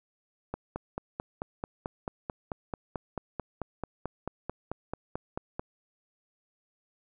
click train, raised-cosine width 1 ms, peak -19 dBFS, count 24, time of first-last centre 0.54-5.595 s, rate 4.55 Hz, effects none

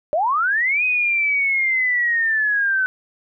sine linear two-way sweep, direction up then down, 567 to 2520 to 1507 Hz, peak -16 dBFS, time 0.13-2.86 s, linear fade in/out 0 ms, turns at 0.84 s, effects none

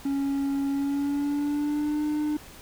triangle tone with pitch glide, 277.2 to 300.5 Hz, C#4 to D4, 0 to +40 cents, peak -22 dBFS, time 0.05-2.37 s, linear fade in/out 5 ms, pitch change +140 cents, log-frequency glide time 0.69-2.01 s, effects pink hiss -47 dBFS RMS until 2.61 s

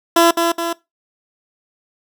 15% pulse tone with echo, 337.3 Hz, E4, 40 cents sharp, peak -3 dBFS, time 0.16-0.31 s, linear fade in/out 5 ms, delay 210 ms, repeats 2, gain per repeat -5 dB, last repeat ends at 0.73 s, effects noise-tail reverb RT60 0.2 s tail -20 dB re dry

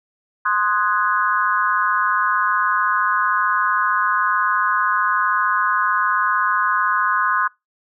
sine chord, Ab dominant seventh, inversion first, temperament equal, 1046.5 / 1244.5 / 1480 / 1661.2 Hz, C6 / Eb6 / Gb6 / Ab6, 0 / 0 / 0 / 0 cents, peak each -20 / -21 / -21 / -25 dBFS, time 0.45-7.48 s, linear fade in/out 10 ms, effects noise-tail reverb RT60 0.2 s tail -24 dB re dry

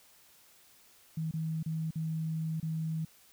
sine tone with dropouts, 159.8 Hz, D#3, 47 cents sharp, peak -31 dBFS, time 1.17-3.05 s, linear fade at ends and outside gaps 5 ms, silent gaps 1.312-1.337 / 1.629-1.66 / 1.908-1.956 / 2.601-2.627 s, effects white hiss -61 dBFS RMS until 3.32 s

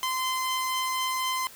sawtooth tone pair together, 1034 / 3098 Hz, C6 / G7, -21 / -21 cents, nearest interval octave + perfect fifth, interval 1900 cents, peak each -23 / -33 dBFS, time 0.03-1.47 s, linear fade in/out 0 ms, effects white hiss -48 dBFS RMS until 1.55 s

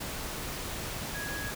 sine tone in noise, 1661.2 Hz, G#6, in tune, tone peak -37 dBFS, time 1.14-1.51 s, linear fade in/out 10 ms, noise pink, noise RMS -37 dBFS, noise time 0-1.55 s, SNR -3 dB, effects none

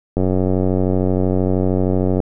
click train, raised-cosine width 2 ms, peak -5 dBFS, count 190, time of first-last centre 0.17-2.202 s, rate 93 Hz, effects none

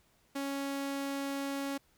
sawtooth tone, 277.2 Hz, C#4, in tune, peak -30 dBFS, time 0.35-1.78 s, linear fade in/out 10 ms, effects pink hiss -69 dBFS RMS until 1.97 s

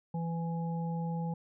harmonic tone, 166.7 Hz, E3, 20 cents sharp, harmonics 1 / 3 / 5, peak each -32 / -44 / -42 dBFS, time 0.14-1.34 s, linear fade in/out 5 ms, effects none

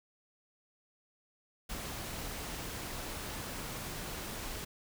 pink noise, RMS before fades -41 dBFS, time 1.69-4.65 s, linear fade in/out 10 ms, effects none

